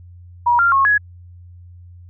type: tone with pitch steps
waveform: sine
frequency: 959 / 1388 / 1090 / 1677 Hz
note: A#5 / F6 / C#6 / G#6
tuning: +49 / -11 / -29 / +16 cents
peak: -11 dBFS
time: 0.46-0.98 s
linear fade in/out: 10 ms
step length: 130 ms
effects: added 88 Hz sine -38 dBFS peak until 2.09 s